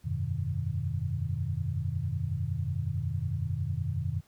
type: tone cluster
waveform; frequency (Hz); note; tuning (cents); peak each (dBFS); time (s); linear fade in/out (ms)
sine; 87.7 / 98.6 / 124 / 152.6; F2 / G2 / B2 / D#3; +8 / +11 / +7 / -33; -34 / -34 / -34 / -35; 0.04-4.21; 20
effects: pink hiss -65 dBFS RMS until 4.27 s